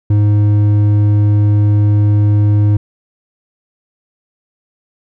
sine tone with hard clipping, 103.83 Hz, G#2, in tune, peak -9 dBFS, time 0.1-2.77 s, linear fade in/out 5 ms, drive 6 dB, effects none

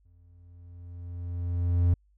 triangle tone with exponential growth, 87.31 Hz, F2, in tune, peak -16 dBFS, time 0.05-1.94 s, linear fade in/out 5 ms, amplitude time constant 410 ms, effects added 50 Hz sine -61 dBFS peak until 2.17 s

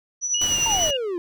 sine tone with tremolo, 5920 Hz, F#8, in tune, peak -18 dBFS, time 0.21-0.93 s, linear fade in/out 50 ms, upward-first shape triangle, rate 10 Hz, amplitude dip 70%
sine tone with vibrato, 2869 Hz, F7, 46 cents sharp, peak -23 dBFS, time 0.34-0.97 s, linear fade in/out 5 ms, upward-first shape triangle, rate 2.6 Hz, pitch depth 56 cents each way
pink noise, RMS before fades -32 dBFS, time 0.41-0.91 s, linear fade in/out 5 ms
triangle exponential sweep, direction down, 940 to 336.6 Hz, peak -22 dBFS, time 0.66-1.18 s, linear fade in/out 0 ms
effects none

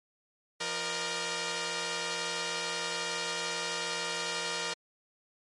5% pulse tone cluster, 172.2 / 470.1 / 606 Hz, F3 / A#4 / D#5, -24 / +15 / -46 cents, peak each -30 / -22 / -26 dBFS, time 0.6-4.74 s, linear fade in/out 10 ms, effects MP3 48 kbps

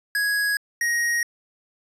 square tone pair in turn, 1664 / 1880 Hz, G#6 / A#6, +3 / +14 cents, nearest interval major second, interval 211 cents, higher second, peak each -21 dBFS, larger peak neither, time 0.15-0.57 / 0.81-1.23 s, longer neither, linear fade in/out 2 ms, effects resampled to 32000 Hz

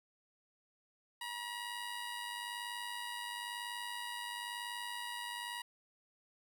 15% pulse tone with amplitude modulation, 959 Hz, A#5, 49 cents sharp, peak -32 dBFS, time 1.21-5.62 s, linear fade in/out 5 ms, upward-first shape sine, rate 101 Hz, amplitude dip 45%, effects none

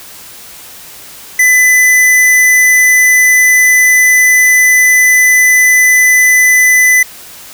square tone, 2005 Hz, B6, 26 cents sharp, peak -5 dBFS, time 1.39-7.03 s, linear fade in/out 5 ms, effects white hiss -32 dBFS RMS until 7.53 s

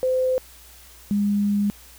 sine tone pair in turn, 514 / 204 Hz, C5 / G#3, -31 / -31 cents, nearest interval octave + major third, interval 1600 cents, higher first, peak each -18 dBFS, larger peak neither, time 0.03-0.38 / 1.11-1.7 s, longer second, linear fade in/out 0 ms, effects added 60 Hz sine -50 dBFS peak until 1.98 s + white hiss -48 dBFS RMS until 1.98 s

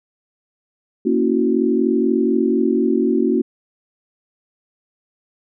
sine chord, F# dominant seventh, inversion first, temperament equal, 233.1 / 277.2 / 329.6 / 370 Hz, A#3 / C#4 / E4 / F#4, 0 / 0 / 0 / 0 cents, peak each -19 / -20 / -21 / -19 dBFS, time 1.05-3.42 s, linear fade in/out 10 ms, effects none

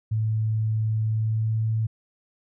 sine tone with pitch glide, 109.6 to 110.94 Hz, A2 to A2, -6 to +15 cents, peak -21 dBFS, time 0.11-1.87 s, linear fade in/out 10 ms, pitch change +21 cents, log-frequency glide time 1.03-1.68 s, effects none

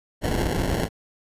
pink noise with sample-and-hold, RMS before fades -24 dBFS, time 0.21-0.89 s, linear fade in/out 50 ms, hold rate 1225 Hz, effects resampled to 32000 Hz

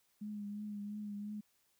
sine tone with vibrato, 207.2 Hz, G#3, 4 cents flat, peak -40 dBFS, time 0.21-1.41 s, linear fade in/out 10 ms, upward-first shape triangle, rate 2.9 Hz, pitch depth 37 cents each way, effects white hiss -75 dBFS RMS until 1.79 s

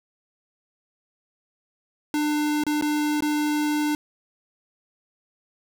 square tone with dropouts, 299 Hz, D4, 31 cents sharp, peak -22 dBFS, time 2.14-3.95 s, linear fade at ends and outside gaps 1 ms, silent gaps 2.637-2.666 / 2.812-2.823 / 3.206-3.223 s, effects none

